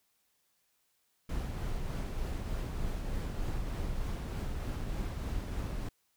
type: noise with tremolo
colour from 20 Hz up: brown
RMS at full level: -34 dBFS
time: 1.29-5.89 s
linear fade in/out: 5 ms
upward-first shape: triangle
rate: 3.3 Hz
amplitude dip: 30%
effects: white hiss -75 dBFS RMS until 6.16 s